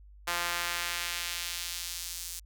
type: tone with high-pass filter sweep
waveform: sawtooth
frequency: 173.4 Hz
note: F3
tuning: 12 cents flat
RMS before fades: -35 dBFS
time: 0.27-2.4 s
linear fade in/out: 10 ms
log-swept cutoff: 1100 to 6800 Hz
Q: 0.87
effects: added 50 Hz sine -50 dBFS peak until 2.45 s